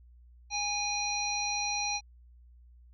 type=harmonic tone; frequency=821 Hz; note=G#5; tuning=20 cents flat; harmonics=1 / 3 / 5 / 7; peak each=-35 / -35 / -35 / -35 dBFS; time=0.5-2.01 s; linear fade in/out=50 ms; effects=added 60 Hz sine -53 dBFS peak until 2.93 s